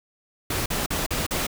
pink noise bursts, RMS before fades -26 dBFS, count 5, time 0.5-1.468 s, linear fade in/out 5 ms, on 160 ms, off 42 ms, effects none

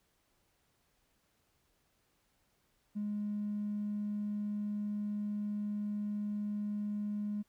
triangle tone with tanh clipping, 207.7 Hz, G#3, in tune, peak -33 dBFS, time 2.95-7.43 s, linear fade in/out 20 ms, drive 1 dB, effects pink hiss -75 dBFS RMS until 7.48 s

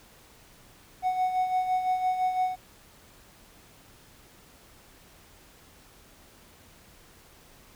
triangle tone with tremolo, 740 Hz, F#5, in tune, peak -19 dBFS, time 1.02-2.56 s, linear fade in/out 50 ms, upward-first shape sine, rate 5.9 Hz, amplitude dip 60%, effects tanh soft clip ceiling -16 dBFS + pink hiss -55 dBFS RMS until 7.75 s

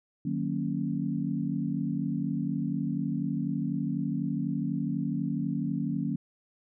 sine chord, D# minor seventh, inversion none, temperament equal with one note detuned, 152.98 / 185 / 233.1 / 277.2 Hz, D#3 / F#3 / A#3 / C#4, -29 / 0 / 0 / 0 cents, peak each -33 dBFS, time 0.25-6.16 s, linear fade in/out 5 ms, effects none

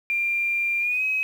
sine tone with pitch glide, 2385 to 2541 Hz, D7 to D#7, +26 to +36 cents, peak -21 dBFS, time 0.1-1.23 s, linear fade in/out 0 ms, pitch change +110 cents, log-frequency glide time 0.8-1.03 s, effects 8-bit

